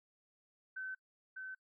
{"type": "tone with echo", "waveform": "sine", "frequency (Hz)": 1528, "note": "G6", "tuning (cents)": -45, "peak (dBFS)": -40, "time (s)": [0.76, 0.95], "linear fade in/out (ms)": 10, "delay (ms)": 600, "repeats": 1, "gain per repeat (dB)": -3, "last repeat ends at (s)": 1.55, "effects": ["noise-tail reverb RT60 0.1 s tail -23 dB re dry"]}